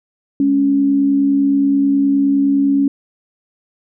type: tone pair together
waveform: sine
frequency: 209.2 / 278.8 Hz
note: G#3 / C#4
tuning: +13 / +10 cents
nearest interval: perfect fourth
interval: 497 cents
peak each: -22 / -11 dBFS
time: 0.4-2.88 s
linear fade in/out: 2 ms
effects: none